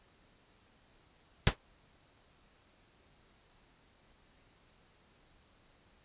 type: noise with exponential decay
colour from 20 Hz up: pink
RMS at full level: -21 dBFS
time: 1.47-1.56 s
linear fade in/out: 0 ms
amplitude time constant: 19 ms
effects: pink hiss -66 dBFS RMS until 6.04 s + resampled to 8000 Hz